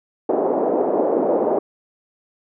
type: band-pass noise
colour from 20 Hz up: pink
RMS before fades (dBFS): -19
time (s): 0.29-1.59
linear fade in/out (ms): 5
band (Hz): 320 to 690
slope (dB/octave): 24
effects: none